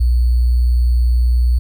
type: tone with sample-and-hold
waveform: sine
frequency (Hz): 60.6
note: B1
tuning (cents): -32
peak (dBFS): -10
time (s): 0-1.59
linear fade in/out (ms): 10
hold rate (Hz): 4410
effects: none